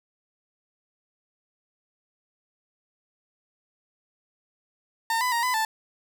30% pulse tone with pitch steps, 910 / 1000 / 936 / 1004 / 882 Hz, A#5 / B5 / A#5 / B5 / A5, -42 / +21 / +7 / +28 / +4 cents, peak -20 dBFS, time 5.1-5.65 s, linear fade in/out 2 ms, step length 110 ms, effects none

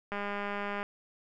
click train, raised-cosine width 0.5 ms, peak -21 dBFS, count 145, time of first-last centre 0.12-0.829 s, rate 203 Hz, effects none

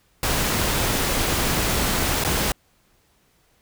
pink noise with dropouts, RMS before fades -22 dBFS, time 0.23-2.52 s, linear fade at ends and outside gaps 2 ms, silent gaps 2.239-2.247 s, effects pink hiss -62 dBFS RMS until 3.61 s

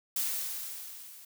blue noise with level ramp, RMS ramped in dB -30 to -51 dBFS, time 0.16-1.25 s, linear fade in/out 5 ms, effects none

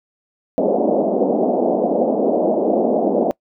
white band-pass noise, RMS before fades -17 dBFS, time 0.58-3.31 s, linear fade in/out 0 ms, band 200 to 700 Hz, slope 48 dB/octave, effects noise-tail reverb RT60 0.1 s tail -24 dB re dry

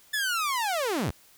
sawtooth linear sweep, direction down, 1760 to 58.1 Hz, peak -22 dBFS, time 0.13-1.11 s, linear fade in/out 10 ms, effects white hiss -57 dBFS RMS until 1.37 s

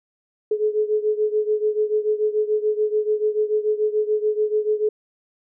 sine beating tone pair, 424.2 / 431.1 Hz, G#4 / A4, +37 / -35 cents, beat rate 6.9 Hz, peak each -20 / -23 dBFS, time 0.51-4.89 s, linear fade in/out 5 ms, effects none

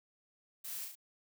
blue noise with echo, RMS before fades -44 dBFS, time 0.64-0.85 s, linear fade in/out 10 ms, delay 35 ms, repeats 3, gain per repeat -3 dB, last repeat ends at 0.955 s, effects none

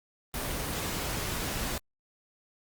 pink noise, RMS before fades -33 dBFS, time 0.34-1.78 s, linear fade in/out 2 ms, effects Opus 24 kbps

